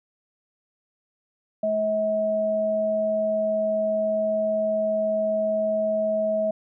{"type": "tone pair together", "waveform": "sine", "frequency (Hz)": [213.9, 641], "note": ["A3", "E5"], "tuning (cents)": [-49, -49], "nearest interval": "octave + perfect fifth", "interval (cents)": 1900, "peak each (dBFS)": [-31, -21], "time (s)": [1.63, 6.51], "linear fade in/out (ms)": 5, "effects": []}